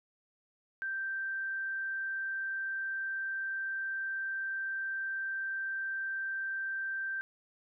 sine tone, 1567 Hz, G6, 1 cent flat, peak -33 dBFS, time 0.82-7.21 s, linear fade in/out 0 ms, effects none

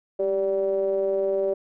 triangle ring-modulated tone, 95.2 Hz, F#2, 50 cents sharp, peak -16 dBFS, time 0.19-1.54 s, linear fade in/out 10 ms, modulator 486 Hz, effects none

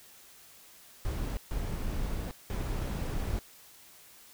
brown noise bursts at uneven times, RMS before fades -33 dBFS, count 3, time 1.05-1.37 / 1.51-2.31 / 2.5-3.39 s, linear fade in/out 0 ms, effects white hiss -55 dBFS RMS until 4.33 s

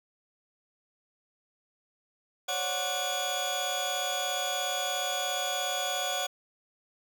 30% pulse tone cluster, 539 / 576 / 735 / 2404 / 3372 Hz, C#5 / D5 / F#5 / D7 / G#7, -49 / -34 / -12 / +40 / +26 cents, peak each -37 / -35 / -31 / -39 / -30 dBFS, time 2.48-6.27 s, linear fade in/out 10 ms, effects none

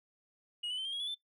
sine tone with pitch steps, 2890 / 2988 / 3090 / 3196 / 3304 / 3417 / 3533 Hz, F#7 / F#7 / G7 / G7 / G#7 / G#7 / A7, -41 / +16 / -26 / +33 / -10 / +49 / +6 cents, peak -32 dBFS, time 0.63-1.148 s, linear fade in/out 10 ms, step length 74 ms, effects noise-tail reverb RT60 0.1 s tail -17 dB re dry + tanh soft clip ceiling -34 dBFS

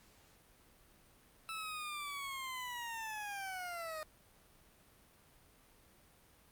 20% pulse linear sweep, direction down, 1318.5 to 612 Hz, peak -36 dBFS, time 1.49-4.03 s, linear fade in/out 0 ms, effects pink hiss -65 dBFS RMS until 6.51 s + Opus 48 kbps

